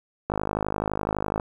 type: click train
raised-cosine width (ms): 1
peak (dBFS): -11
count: 58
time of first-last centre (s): 0.3-1.398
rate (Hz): 51.9
effects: 8-bit